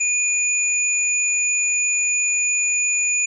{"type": "tone pair together", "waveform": "sine", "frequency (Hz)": [2460, 6963], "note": ["D#7", "A8"], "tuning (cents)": [-20, -19], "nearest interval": "octave + tritone", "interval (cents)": 1801, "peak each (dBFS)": [-20, -20], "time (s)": [0, 3.26], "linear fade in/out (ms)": 10, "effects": []}